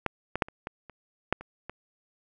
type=clicks; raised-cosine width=0.5 ms; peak=-11 / -14 / -7 / -28 / -19 / -30 / -8 / -27 / -22 dBFS; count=9; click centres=0.063 / 0.356 / 0.422 / 0.485 / 0.671 / 0.897 / 1.326 / 1.41 / 1.696 s; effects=none